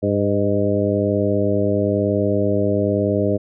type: harmonic tone with a mistuned harmonic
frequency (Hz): 101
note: G#2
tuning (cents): -48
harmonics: 1 / 2 / 3 / 4 / 5 / 6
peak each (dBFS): -23 / -23 / -23 / -23 / -23 / -23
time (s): 0.02-3.38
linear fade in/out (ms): 20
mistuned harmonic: 6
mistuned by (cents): +28
effects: none